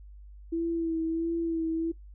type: tone with vibrato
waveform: sine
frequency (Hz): 329.6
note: E4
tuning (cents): 0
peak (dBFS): -26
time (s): 0.52-1.92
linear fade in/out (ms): 10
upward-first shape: sine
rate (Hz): 1.5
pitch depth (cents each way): 30
effects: noise-tail reverb RT60 0.1 s tail -17 dB re dry + added 50 Hz sine -45 dBFS peak until 2.14 s